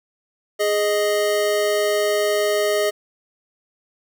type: tone pair together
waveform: square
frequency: 415.8 / 622.3 Hz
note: G#4 / D#5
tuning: +2 / 0 cents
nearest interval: perfect fifth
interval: 698 cents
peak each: -21 dBFS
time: 0.59-2.91 s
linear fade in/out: 20 ms
effects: none